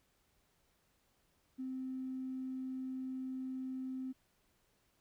triangle tone with tanh clipping, 260.2 Hz, C4, 9 cents flat, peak -38 dBFS, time 1.58-4.13 s, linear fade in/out 20 ms, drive 2 dB, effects pink hiss -75 dBFS RMS until 5 s

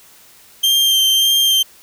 40% pulse tone with vibrato, 3160 Hz, G7, 13 cents sharp, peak -10 dBFS, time 0.63-1.63 s, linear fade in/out 10 ms, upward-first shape sine, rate 1.7 Hz, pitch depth 15 cents each way, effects white hiss -46 dBFS RMS until 1.82 s

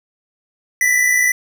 square tone pair together, 1934 / 1994.1 Hz, B6 / B6, -37 / +16 cents, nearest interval minor second, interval 53 cents, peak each -20 / -14 dBFS, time 0.81-1.32 s, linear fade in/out 2 ms, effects none

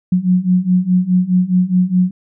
sine beating tone pair, 179.4 / 184.2 Hz, F3 / F#3, +47 / -7 cents, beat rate 4.8 Hz, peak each -15 / -13 dBFS, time 0.12-2.11 s, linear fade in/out 5 ms, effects none

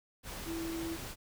sine tone in noise, 330 Hz, E4, 2 cents sharp, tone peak -36 dBFS, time 0.45-0.98 s, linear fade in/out 50 ms, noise pink, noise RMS -43 dBFS, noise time 0.23-1.16 s, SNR +4 dB, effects none

